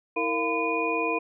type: tone cluster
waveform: sine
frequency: 325 / 461.1 / 692 / 1009 / 2454 Hz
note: E4 / A#4 / F5 / B5 / D#7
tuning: -24 / -19 / -16 / +37 / -25 cents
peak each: -31 / -29 / -33 / -30 / -29 dBFS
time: 0.16-1.19 s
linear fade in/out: 10 ms
effects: none